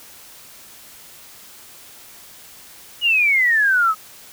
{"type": "exponential sweep", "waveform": "sine", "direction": "down", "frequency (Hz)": [2929, 1254], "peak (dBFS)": -13, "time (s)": [3.01, 3.95], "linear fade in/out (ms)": 50, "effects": ["white hiss -43 dBFS RMS until 4.32 s"]}